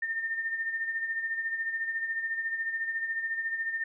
sine tone with tremolo, 1813 Hz, A#6, 49 cents flat, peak -27 dBFS, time 0.02-3.84 s, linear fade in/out 5 ms, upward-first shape sine, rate 14 Hz, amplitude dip 55%, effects none

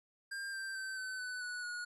square tone with pitch steps, 1598 / 1572.4 / 1547.1 / 1522.3 / 1497.9 / 1473.9 / 1450.2 Hz, G6 / G6 / G6 / F#6 / F#6 / F#6 / F#6, +33 / +5 / -23 / +49 / +21 / -7 / -35 cents, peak -40 dBFS, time 0.31-1.85 s, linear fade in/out 10 ms, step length 220 ms, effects resampled to 24000 Hz

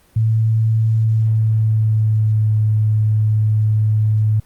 sine tone with pitch glide, 111.2 to 107.85 Hz, A2 to A2, +19 to -34 cents, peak -12 dBFS, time 0.16-4.4 s, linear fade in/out 5 ms, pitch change -53 cents, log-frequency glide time 0.96-2.56 s, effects pink hiss -54 dBFS RMS until 4.45 s + Opus 24 kbps

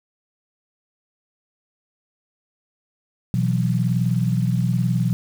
sine chord, B suspended fourth, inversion none, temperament equal with one note detuned, 123.47 / 164.81 / 183.93 Hz, B2 / E3 / F#3, 0 / 0 / -10 cents, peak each -20 / -23 / -23 dBFS, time 3.34-5.13 s, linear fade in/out 0 ms, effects 7-bit

